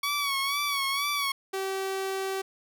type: tone with vibrato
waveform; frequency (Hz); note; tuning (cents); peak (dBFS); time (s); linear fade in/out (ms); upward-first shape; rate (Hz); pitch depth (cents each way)
15% pulse; 1125; C#6; +25; -20; 0.03-1.32; 5; sine; 2.1; 58
type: tone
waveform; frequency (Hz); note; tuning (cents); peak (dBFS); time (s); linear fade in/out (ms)
sawtooth; 385.1; G4; -31; -25; 1.53-2.42; 10
effects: none